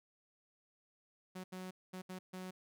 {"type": "tone bursts at uneven times", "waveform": "sawtooth", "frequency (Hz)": 185, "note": "F#3", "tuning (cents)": 0, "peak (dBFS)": -40, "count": 5, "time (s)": [[1.35, 1.44], [1.52, 1.71], [1.93, 2.02], [2.09, 2.19], [2.33, 2.51]], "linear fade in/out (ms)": 10, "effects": []}